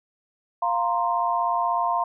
sine chord, F suspended fourth, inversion none, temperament just, 698.5 / 931.3 / 1047.7 Hz, F5 / Bb5 / C6, 0 / -2 / +2 cents, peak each -25 dBFS, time 0.62-2.04 s, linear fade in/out 5 ms, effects none

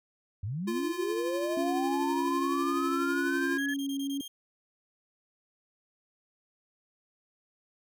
sine linear sweep, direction up, 87.31 to 1725 Hz, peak -31 dBFS, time 0.43-3.74 s, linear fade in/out 5 ms
square tone with tremolo, 346 Hz, F4, 16 cents flat, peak -30 dBFS, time 0.67-3.58 s, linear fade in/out 10 ms, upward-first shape triangle, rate 12 Hz, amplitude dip 40%
sine tone with vibrato, 277.2 Hz, C#4, in tune, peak -30 dBFS, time 1.57-4.21 s, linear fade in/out 2 ms, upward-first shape triangle, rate 2 Hz, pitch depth 10 cents each way
sawtooth tone bursts, 3210 Hz, G7, 40 cents sharp, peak -37 dBFS, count 7, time 3.58-4.28 s, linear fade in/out 5 ms, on 82 ms, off 21 ms
effects none

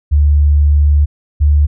sine tone pair in turn, 73.2 / 73.53 Hz, D2 / D2, -5 / +3 cents, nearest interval unison, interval 8 cents, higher second, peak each -6 dBFS, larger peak neither, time 0.11-1.06 / 1.4-1.67 s, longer first, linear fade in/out 20 ms, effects none

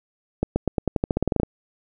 accelerating click train, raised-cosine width 2 ms, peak -7 dBFS, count 15, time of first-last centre 0.43-1.433 s, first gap 130 ms, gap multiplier 0.9, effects none

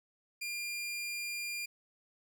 sawtooth tone, 2400 Hz, D7, 37 cents sharp, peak -33 dBFS, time 0.41-1.66 s, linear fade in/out 10 ms, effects none

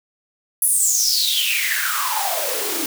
white noise with high-pass filter sweep, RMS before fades -20 dBFS, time 0.62-2.86 s, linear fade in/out 2 ms, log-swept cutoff 11000 to 290 Hz, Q 9.5, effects none

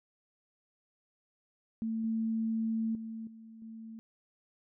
sine tone with level steps, 223.8 Hz, A3, 30 cents sharp, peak -31 / -29 / -38 / -48 / -43 dBFS, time 1.82-3.99 s, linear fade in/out 0 ms, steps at 2.04 / 2.95 / 3.27 / 3.62 s, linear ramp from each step 2 ms, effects none

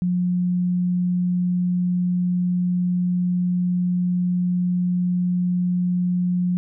sine tone, 178.9 Hz, F3, 42 cents sharp, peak -18 dBFS, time 0.02-6.57 s, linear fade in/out 0 ms, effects none

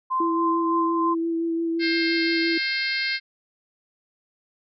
sine tone with tremolo, 1039 Hz, C6, 12 cents flat, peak -20 dBFS, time 0.1-1.15 s, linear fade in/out 20 ms, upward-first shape triangle, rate 3.3 Hz, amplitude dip 45%
sine tone with vibrato, 331.9 Hz, E4, 12 cents sharp, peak -22 dBFS, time 0.2-2.58 s, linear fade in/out 5 ms, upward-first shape sine, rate 5.8 Hz, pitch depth 14 cents each way
harmonic tone, 530 Hz, C5, 22 cents sharp, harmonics 3 / 4 / 5 / 6 / 7 / 8 / 9 / 10, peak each -30 / -26 / -35 / -37 / -38 / -30 / -32 / -42 dBFS, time 1.79-3.2 s, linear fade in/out 50 ms
effects none

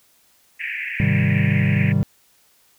white band-pass noise, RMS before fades -28 dBFS, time 0.59-1.93 s, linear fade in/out 20 ms, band 1700 to 2600 Hz, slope 96 dB/octave
triangle chord, Ab major seventh, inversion none, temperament equal, 103.83 / 130.81 / 155.56 / 196 Hz, Ab2 / C3 / Eb3 / G3, 0 / 0 / 0 / 0 cents, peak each -19 dBFS, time 1-2.03 s, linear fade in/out 0 ms
effects white hiss -58 dBFS RMS until 2.78 s

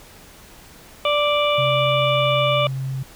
harmonic tone, 587.3 Hz, D5, in tune, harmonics 1 / 2 / 4 / 5 / 6, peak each -19 / -22 / -25 / -26 / -27 dBFS, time 1.05-2.67 s, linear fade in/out 2 ms
sine tone, 133.2 Hz, C3, 31 cents sharp, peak -23 dBFS, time 1.58-3.03 s, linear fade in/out 5 ms
effects pink hiss -45 dBFS RMS until 3.15 s

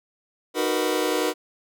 sawtooth chord, B major seventh, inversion first, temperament just, 308.7 / 370.4 / 463 / 493.9 Hz, D#4 / F#4 / A#4 / B4, -14 / +2 / -12 / 0 cents, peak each -23 dBFS, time 0.54-1.34 s, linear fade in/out 50 ms, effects none

